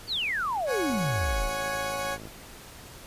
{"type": "exponential sweep", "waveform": "sine", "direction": "down", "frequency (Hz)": [4749, 31.4], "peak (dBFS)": -26, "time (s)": [0.07, 1.51], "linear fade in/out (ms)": 50}
{"type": "chord", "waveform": "20% pulse", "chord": "C# suspended fourth", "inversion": "none", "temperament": "equal with one note detuned", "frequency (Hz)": [554.4, 734.5, 830.6], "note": ["C#5", "F#5", "G#5"], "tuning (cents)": [0, -13, 0], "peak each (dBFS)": [-26, -31, -31], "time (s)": [0.66, 2.18], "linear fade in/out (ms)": 50}
{"type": "click train", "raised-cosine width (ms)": 2, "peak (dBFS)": -29, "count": 75, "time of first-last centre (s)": [0.9, 2.273], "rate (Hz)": 53.9}
{"effects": ["pink hiss -46 dBFS RMS until 3.06 s", "resampled to 32000 Hz"]}